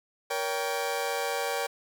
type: chord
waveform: sawtooth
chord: G diminished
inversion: first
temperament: just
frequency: 470.4 / 564.5 / 784 Hz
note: Bb4 / Db5 / G5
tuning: +16 / +31 / 0 cents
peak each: -29 dBFS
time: 0.3-1.67 s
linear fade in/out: 10 ms
effects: none